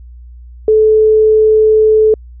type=tone; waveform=sine; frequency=434 Hz; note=A4; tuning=24 cents flat; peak=-5 dBFS; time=0.68-2.14 s; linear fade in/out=2 ms; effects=added 60 Hz sine -31 dBFS peak until 2.4 s